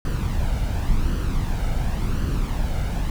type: noise with flanger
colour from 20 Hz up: brown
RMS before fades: -22 dBFS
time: 0.05-3.1 s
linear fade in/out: 2 ms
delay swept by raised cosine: 0.66 to 1.39 ms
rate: 0.91 Hz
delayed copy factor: +0.5
effects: none